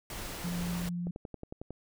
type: noise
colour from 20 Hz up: pink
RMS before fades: -40 dBFS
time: 0.1-0.89 s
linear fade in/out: 2 ms
type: tone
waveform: sine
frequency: 174.61 Hz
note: F3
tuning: in tune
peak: -32 dBFS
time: 0.44-1.11 s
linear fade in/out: 5 ms
type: click train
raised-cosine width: 2 ms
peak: -27 dBFS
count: 8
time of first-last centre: 1.07-1.706 s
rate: 11 Hz
effects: none